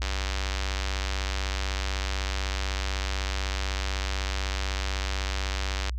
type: click train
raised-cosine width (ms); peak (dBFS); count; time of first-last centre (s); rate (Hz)
0.2; -13; 565; 0.02-5.895; 96
effects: added 60 Hz sine -28 dBFS peak until 5.98 s